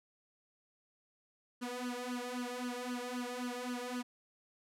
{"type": "tone with flanger", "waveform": "sawtooth", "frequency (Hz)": 246.9, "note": "B3", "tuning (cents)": 0, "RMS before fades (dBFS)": -40, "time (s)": [1.61, 4.03], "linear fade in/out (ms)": 20, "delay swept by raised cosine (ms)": [0.65, 2.45], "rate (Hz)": 3.8, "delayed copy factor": 0.85, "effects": ["low-pass 12000 Hz 12 dB/octave"]}